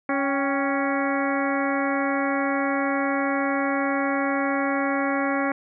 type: harmonic tone with a mistuned harmonic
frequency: 277.9 Hz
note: C#4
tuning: 4 cents sharp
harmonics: 1 / 2 / 3 / 4 / 5 / 6 / 7 / 8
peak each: -25 / -28 / -30 / -31 / -32 / -33 / -33 / -34 dBFS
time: 0.09-5.52 s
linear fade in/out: 2 ms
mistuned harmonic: 3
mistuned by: -79 cents
effects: none